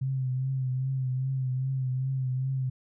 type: tone with vibrato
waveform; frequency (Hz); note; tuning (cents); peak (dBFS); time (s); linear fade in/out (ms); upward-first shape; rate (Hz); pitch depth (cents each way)
sine; 130.81; C3; 0; -26; 0.01-2.7; 10; triangle; 2.5; 50
effects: none